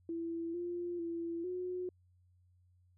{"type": "tone with pitch steps", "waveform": "sine", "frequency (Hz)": [333.4, 349.2, 336.5, 363], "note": ["E4", "F4", "E4", "F#4"], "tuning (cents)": [20, 0, 36, -33], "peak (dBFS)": -36, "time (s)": [0.09, 1.89], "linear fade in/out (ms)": 2, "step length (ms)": 450, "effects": ["added 90 Hz sine -65 dBFS peak until 2.97 s"]}